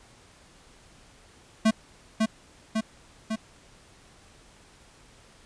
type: tone with echo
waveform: square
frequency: 220 Hz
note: A3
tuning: in tune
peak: -18 dBFS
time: 1.65-1.71 s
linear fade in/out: 10 ms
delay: 550 ms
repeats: 3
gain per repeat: -3 dB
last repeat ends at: 3.36 s
effects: pink hiss -55 dBFS RMS until 5.45 s + resampled to 22050 Hz